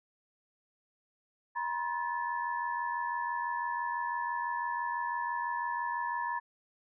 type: tone cluster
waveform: sine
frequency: 957 / 1043 / 1737 Hz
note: A#5 / C6 / A6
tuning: +45 / -6 / -23 cents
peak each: -33 / -39 / -38 dBFS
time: 1.55-6.4 s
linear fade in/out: 20 ms
effects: none